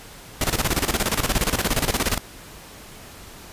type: noise with tremolo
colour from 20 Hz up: pink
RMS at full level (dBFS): -20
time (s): 0.41-2.18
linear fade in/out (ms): 2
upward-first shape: square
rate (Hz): 17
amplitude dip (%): 75
effects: pink hiss -42 dBFS RMS until 3.52 s + resampled to 32000 Hz